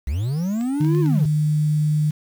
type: linear two-way sweep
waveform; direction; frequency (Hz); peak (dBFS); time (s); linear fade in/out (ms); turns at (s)
triangle; up then down; 58.27 to 362.2 to 118.2; -18; 0.07-1.26; 5; 1
type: clicks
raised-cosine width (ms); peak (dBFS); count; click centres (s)
0.2; -23; 5; 0.611 / 0.81 / 0.847 / 0.949 / 1.061
type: tone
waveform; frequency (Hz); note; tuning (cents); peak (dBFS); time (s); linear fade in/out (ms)
sine; 151.5; D#3; -46; -16; 0.8-2.11; 10
effects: 7-bit